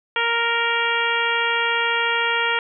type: harmonic tone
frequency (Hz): 466.2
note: A#4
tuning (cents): 0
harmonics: 1 / 2 / 3 / 4 / 5 / 6 / 7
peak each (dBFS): -28 / -25 / -24 / -25 / -26 / -27 / -29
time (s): 0.16-2.59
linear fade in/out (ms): 2
effects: none